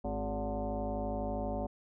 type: tone with frequency modulation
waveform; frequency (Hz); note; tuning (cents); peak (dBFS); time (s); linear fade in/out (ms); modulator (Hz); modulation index
sine; 261.6; C4; 0; -32; 0.04-1.67; 10; 157; 3.3
effects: none